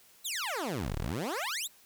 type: exponential two-way sweep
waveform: 15% pulse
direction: down then up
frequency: 4186 to 31.69 to 4186 Hz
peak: -26 dBFS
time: 0.24-1.68 s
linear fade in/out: 20 ms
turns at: 0.97 s
effects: white hiss -60 dBFS RMS until 1.85 s